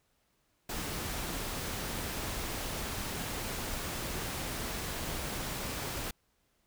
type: noise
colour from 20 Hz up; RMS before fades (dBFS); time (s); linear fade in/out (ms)
pink; -37; 0.69-6.11; 5
effects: pink hiss -74 dBFS RMS until 6.66 s